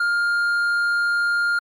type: tone with hard clipping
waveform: triangle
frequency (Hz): 1407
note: F6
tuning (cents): +12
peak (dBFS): -19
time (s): 0-1.59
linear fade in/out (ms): 5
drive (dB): 7
effects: Opus 48 kbps